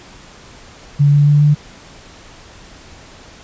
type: tone with pitch steps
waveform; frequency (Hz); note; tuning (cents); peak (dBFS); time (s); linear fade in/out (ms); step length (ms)
sine; 143.6 / 145.02 / 146.45 / 147.89; D3 / D3 / D3 / D3; -39 / -22 / -5 / +12; -7; 0.99-1.55; 20; 140
effects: pink hiss -40 dBFS RMS until 3.43 s + resampled to 16000 Hz